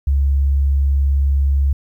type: tone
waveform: sine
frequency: 69.3 Hz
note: C#2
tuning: in tune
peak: -12 dBFS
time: 0.07-1.73 s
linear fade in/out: 5 ms
effects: 9-bit